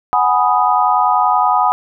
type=chord; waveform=sine; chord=G# minor seventh; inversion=third; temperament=equal; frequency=740 / 830.6 / 987.8 / 1244.5 Hz; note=F#5 / G#5 / B5 / D#6; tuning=0 / 0 / 0 / 0 cents; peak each=-16 dBFS; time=0.13-1.72 s; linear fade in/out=0 ms; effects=none